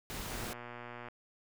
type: noise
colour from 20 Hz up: pink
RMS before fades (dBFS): -41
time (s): 0.1-0.53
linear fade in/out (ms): 0
type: click train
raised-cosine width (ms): 0.5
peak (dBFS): -30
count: 94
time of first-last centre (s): 0.31-1.085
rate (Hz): 120
effects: none